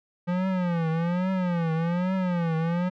square tone with vibrato, 174.4 Hz, F3, 2 cents flat, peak -24 dBFS, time 0.27-2.9 s, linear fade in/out 20 ms, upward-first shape triangle, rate 1.2 Hz, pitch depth 160 cents each way, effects low-pass 2000 Hz 12 dB/octave

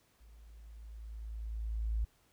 sine tone with level ramp, 55 Hz, A1, in tune, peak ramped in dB -55 to -29 dBFS, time 0.2-2.05 s, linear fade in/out 10 ms, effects pink hiss -70 dBFS RMS until 2.32 s

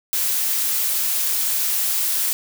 blue noise, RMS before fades -21 dBFS, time 0.13-2.33 s, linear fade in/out 0 ms, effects none

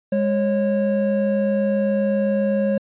triangle tone pair together, 204.9 / 547 Hz, G#3 / C#5, -23 / -23 cents, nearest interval octave + perfect fourth, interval 1700 cents, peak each -18 dBFS, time 0.12-2.78 s, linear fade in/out 5 ms, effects resampled to 8000 Hz

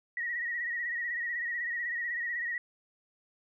sine tone with vibrato, 1901 Hz, A#6, 33 cents sharp, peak -31 dBFS, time 0.17-2.58 s, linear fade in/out 2 ms, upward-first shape sine, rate 16 Hz, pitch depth 53 cents each way, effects none

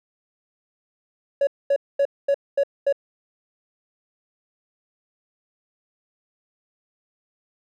triangle tone bursts, 560 Hz, C#5, 18 cents sharp, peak -13 dBFS, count 6, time 1.41-2.926 s, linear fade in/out 5 ms, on 61 ms, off 230 ms, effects tanh soft clip ceiling -11 dBFS

